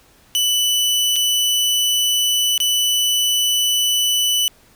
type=tone with dropouts; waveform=sawtooth; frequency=2980 Hz; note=F#7; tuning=12 cents sharp; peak=-12 dBFS; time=0.35-4.48 s; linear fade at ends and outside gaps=0 ms; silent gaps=1.159-1.163 / 2.578-2.602 s; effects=pink hiss -52 dBFS RMS until 4.75 s